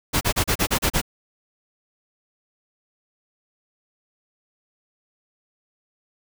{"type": "noise bursts", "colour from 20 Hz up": "pink", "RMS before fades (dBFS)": -20, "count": 8, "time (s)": [0.13, 1.016], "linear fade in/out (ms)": 20, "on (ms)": 81, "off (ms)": 34, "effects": []}